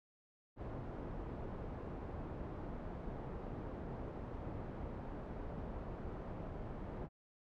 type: low-pass noise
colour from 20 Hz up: pink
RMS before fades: -45 dBFS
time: 0.56-7.09 s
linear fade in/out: 50 ms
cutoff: 790 Hz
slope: 12 dB/octave
effects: none